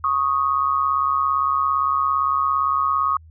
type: tone pair together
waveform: sine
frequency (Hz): 1106.9 / 1244.5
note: C#6 / D#6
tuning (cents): -3 / 0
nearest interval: major second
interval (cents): 203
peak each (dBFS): -20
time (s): 0.04-3.17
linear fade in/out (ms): 2
effects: added 80 Hz sine -43 dBFS peak until 3.3 s